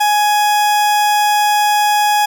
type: tone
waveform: 40% pulse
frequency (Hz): 835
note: G#5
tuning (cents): +9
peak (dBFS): -10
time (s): 0-2.26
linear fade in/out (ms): 10
effects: none